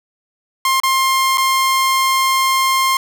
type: tone with dropouts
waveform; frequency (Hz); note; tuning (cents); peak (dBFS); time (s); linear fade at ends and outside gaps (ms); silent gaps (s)
sawtooth; 1060; C6; +22; -9; 0.65-2.97; 2; 0.801-0.834 / 1.374-1.38
effects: none